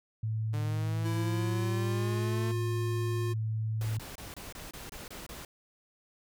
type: tone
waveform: sine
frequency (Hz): 110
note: A2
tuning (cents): 0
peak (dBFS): -29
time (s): 0.23-3.99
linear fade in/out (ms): 5
type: exponential sweep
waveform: sawtooth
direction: up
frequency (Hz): 148.4 to 225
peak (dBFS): -33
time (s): 0.53-2.52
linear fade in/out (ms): 10
type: tone with pitch glide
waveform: square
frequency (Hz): 331.2 to 355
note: E4 to F4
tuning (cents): +8 to +28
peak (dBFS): -35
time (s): 1.04-3.34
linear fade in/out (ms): 20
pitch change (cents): +120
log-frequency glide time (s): 1.24-2.06
type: noise bursts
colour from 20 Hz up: pink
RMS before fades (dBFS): -44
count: 9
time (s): 3.81-5.45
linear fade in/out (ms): 2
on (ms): 160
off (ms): 25
effects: none

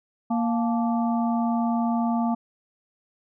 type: harmonic tone with a mistuned harmonic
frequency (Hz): 233.1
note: A#3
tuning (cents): 0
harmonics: 1 / 3 / 4 / 5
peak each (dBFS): -22 / -29 / -31 / -36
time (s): 0.3-2.35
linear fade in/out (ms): 10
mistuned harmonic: 4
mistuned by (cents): -110
effects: none

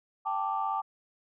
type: chord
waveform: sine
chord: G suspended second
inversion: none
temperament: equal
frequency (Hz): 784 / 880 / 1174.7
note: G5 / A5 / D6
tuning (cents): 0 / 0 / 0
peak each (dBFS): -32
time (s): 0.25-0.82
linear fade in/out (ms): 20
effects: tanh soft clip ceiling -18 dBFS

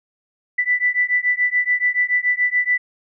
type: beating tone pair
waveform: sine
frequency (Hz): 1977 / 1984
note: B6 / B6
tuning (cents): +1 / +7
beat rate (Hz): 7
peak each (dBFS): -19 / -19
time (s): 0.58-2.78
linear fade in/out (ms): 10
effects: none

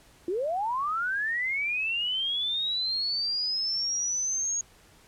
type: linear sweep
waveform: sine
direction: up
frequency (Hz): 329.5 to 6645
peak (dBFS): -26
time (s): 0.28-4.61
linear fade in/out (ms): 2
effects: pink hiss -57 dBFS RMS until 5.07 s + low-pass 12000 Hz 12 dB/octave

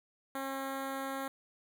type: tone with notch filter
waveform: 10% pulse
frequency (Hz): 270.1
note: C#4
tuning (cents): -45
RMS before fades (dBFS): -38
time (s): 0.35-1.28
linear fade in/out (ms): 2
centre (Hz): 5200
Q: 0.93
effects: none

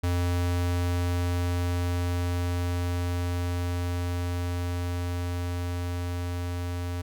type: tone with level ramp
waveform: square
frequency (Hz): 88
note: F2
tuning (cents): +14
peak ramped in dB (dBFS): -24 to -30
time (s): 0.03-7.02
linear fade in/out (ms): 10
effects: none

